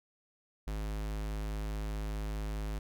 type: tone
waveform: square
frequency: 52.4 Hz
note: G#1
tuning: 16 cents sharp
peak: -35 dBFS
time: 0.67-2.79 s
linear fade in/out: 5 ms
effects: none